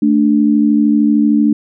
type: tone pair together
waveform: sine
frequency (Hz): 220 / 293.1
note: A3 / D4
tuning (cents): 0 / -3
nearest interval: perfect fourth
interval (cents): 497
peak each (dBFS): -11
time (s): 0.02-1.53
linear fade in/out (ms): 5
effects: none